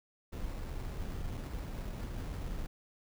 brown noise with sample-and-hold, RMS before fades -39 dBFS, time 0.32-2.67 s, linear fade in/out 10 ms, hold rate 3150 Hz, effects none

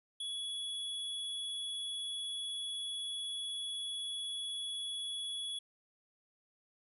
square tone, 3379 Hz, G#7, 29 cents sharp, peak -38 dBFS, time 0.2-5.59 s, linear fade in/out 5 ms, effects resampled to 32000 Hz

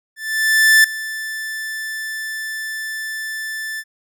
45% pulse tone with ADSR envelope, 1760 Hz, A6, in tune, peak -7 dBFS, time 0.16-3.84 s, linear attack 680 ms, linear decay 5 ms, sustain -17 dB, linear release 52 ms, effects none

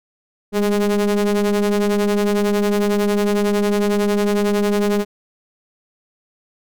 square ring-modulated tone, 103.83 Hz, G#2, in tune, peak -13 dBFS, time 0.52-5.05 s, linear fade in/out 50 ms, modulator 306 Hz, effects none

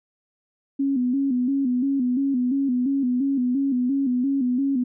sine tone with vibrato, 261.6 Hz, C4, in tune, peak -19 dBFS, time 0.79-4.84 s, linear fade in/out 10 ms, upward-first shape square, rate 2.9 Hz, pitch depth 91 cents each way, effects none

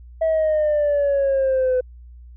sine exponential sweep, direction down, 650 to 503 Hz, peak -14 dBFS, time 0.21-1.81 s, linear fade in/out 10 ms, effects tanh soft clip ceiling -14 dBFS + added 60 Hz sine -39 dBFS peak until 2.36 s

